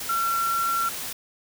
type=tone in noise; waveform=sine; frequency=1360 Hz; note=F6; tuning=46 cents flat; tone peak=-22 dBFS; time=0.09-0.89 s; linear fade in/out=5 ms; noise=white; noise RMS=-33 dBFS; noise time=0-1.13 s; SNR=+8 dB; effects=none